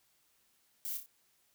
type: noise with echo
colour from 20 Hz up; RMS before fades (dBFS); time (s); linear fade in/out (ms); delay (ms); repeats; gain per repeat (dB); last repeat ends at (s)
violet; -39; 0.85-0.97; 0; 30; 3; -6; 1.06
effects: white hiss -72 dBFS RMS until 1.54 s